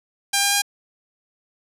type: tone with pitch steps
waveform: 5% pulse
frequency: 799 / 804.1 / 809.2 Hz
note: G5 / G5 / G#5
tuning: +33 / +44 / -45 cents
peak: -5 dBFS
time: 0.33-0.621 s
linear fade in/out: 10 ms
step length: 97 ms
effects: none